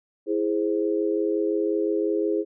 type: chord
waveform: sine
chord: E augmented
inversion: none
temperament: equal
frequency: 329.6 / 415.3 / 523.3 Hz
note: E4 / G#4 / B#4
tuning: 0 / 0 / 0 cents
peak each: -25 / -24 / -30 dBFS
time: 0.26-2.45 s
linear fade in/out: 50 ms
effects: none